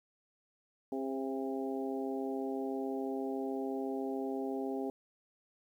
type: harmonic tone with a mistuned harmonic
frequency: 133.9 Hz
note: C3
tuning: 40 cents sharp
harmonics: 2 / 3 / 4 / 5 / 6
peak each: -37 / -38 / -45 / -45 / -45 dBFS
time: 0.92-4.9 s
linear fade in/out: 2 ms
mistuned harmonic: 4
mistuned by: -20 cents
effects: 11-bit